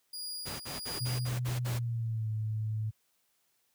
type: tone with tremolo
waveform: sawtooth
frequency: 4865 Hz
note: D#8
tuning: 40 cents flat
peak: -34 dBFS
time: 0.13-1.29 s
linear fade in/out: 5 ms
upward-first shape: sine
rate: 1.5 Hz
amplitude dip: 55%
type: noise bursts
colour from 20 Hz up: pink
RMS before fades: -40 dBFS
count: 7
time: 0.45-1.794 s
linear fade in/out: 20 ms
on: 150 ms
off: 49 ms
type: tone with pitch glide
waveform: sine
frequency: 123.47 to 108.74 Hz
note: B2 to A2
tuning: 0 to -20 cents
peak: -30 dBFS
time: 1-2.91 s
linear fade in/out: 20 ms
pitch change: -220 cents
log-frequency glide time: 1.6-2.3 s
effects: white hiss -74 dBFS RMS until 3.74 s + high-pass 60 Hz 12 dB/octave